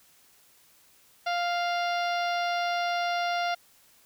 harmonic tone with a mistuned harmonic, 698.5 Hz, F5, in tune, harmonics 1 / 2 / 3 / 4 / 5 / 6 / 7 / 8, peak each -27 / -33 / -37 / -39 / -41 / -43 / -44 / -45 dBFS, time 1.26-3.55 s, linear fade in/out 10 ms, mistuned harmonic 7, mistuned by -31 cents, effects white hiss -60 dBFS RMS until 4.05 s

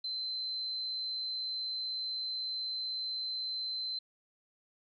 sine tone, 4079 Hz, C8, 45 cents flat, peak -34 dBFS, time 0.04-3.99 s, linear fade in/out 5 ms, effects none

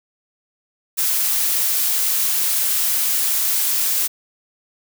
blue noise, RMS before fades -19 dBFS, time 0.97-4.08 s, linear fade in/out 20 ms, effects none

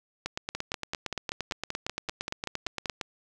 two click trains, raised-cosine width 0.2 ms, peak -15 / -14 dBFS, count 13 / 25, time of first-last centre 0.55-2.858 / 0.26-3.012 s, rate 5.2 / 8.72 Hz, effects none

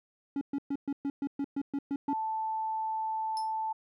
triangle tone bursts, 280 Hz, C#4, 18 cents sharp, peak -27 dBFS, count 11, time 0.36-2.132 s, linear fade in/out 2 ms, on 52 ms, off 120 ms
sine tone, 880 Hz, A5, in tune, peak -30 dBFS, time 2.08-3.73 s, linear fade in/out 10 ms
35% pulse tone with exponential decay, 5274 Hz, E8, in tune, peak -34 dBFS, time 3.37-3.53 s, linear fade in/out 0 ms, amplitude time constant 33 ms
effects none

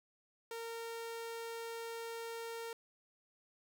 sawtooth tone, 460 Hz, A#4, 23 cents flat, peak -38 dBFS, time 0.51-2.73 s, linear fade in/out 2 ms, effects none

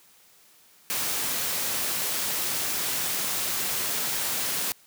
white noise, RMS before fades -28 dBFS, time 0.9-4.72 s, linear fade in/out 0 ms, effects white hiss -57 dBFS RMS until 4.86 s + high-pass 100 Hz 12 dB/octave

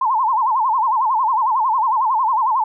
sine tone with vibrato, 960 Hz, B5, 49 cents flat, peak -14 dBFS, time 0.01-2.64 s, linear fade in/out 5 ms, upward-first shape sine, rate 11 Hz, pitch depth 200 cents each way, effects none

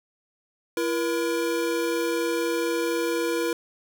square tone pair together, 336.9 / 476.5 Hz, E4 / A#4, +38 / +38 cents, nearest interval tritone, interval 600 cents, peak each -27 dBFS, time 0.77-3.53 s, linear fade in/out 2 ms, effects none

